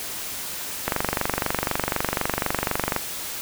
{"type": "click train", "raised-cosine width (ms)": 0.5, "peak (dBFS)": -6, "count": 51, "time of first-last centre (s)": [0.88, 2.963], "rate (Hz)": 24, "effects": ["white hiss -32 dBFS RMS until 3.41 s"]}